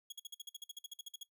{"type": "tone bursts", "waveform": "sawtooth", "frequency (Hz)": 3322, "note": "G#7", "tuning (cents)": 0, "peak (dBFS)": -40, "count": 16, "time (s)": [0.1, 1.233], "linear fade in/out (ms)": 5, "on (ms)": 23, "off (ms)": 51, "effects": ["noise-tail reverb RT60 0.1 s tail -17 dB re dry"]}